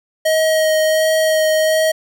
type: tone with vibrato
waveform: square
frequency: 630 Hz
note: D#5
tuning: 21 cents sharp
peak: -13 dBFS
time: 0.25-1.92 s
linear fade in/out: 10 ms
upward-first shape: sine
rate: 1.4 Hz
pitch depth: 12 cents each way
effects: none